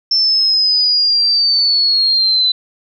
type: linear sweep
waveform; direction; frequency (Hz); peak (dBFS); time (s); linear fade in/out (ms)
sine; down; 5350 to 3997; -10; 0.11-2.52; 5
effects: none